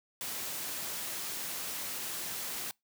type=noise; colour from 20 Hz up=white; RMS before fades=-38 dBFS; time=0.21-2.71 s; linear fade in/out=0 ms; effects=noise-tail reverb RT60 0.2 s tail -26 dB re dry + high-pass 100 Hz 12 dB/octave